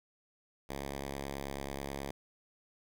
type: tone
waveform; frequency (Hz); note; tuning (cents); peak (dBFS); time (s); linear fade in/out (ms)
5% pulse; 69.3; C#2; 0; -27; 0.69-2.11; 5
effects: none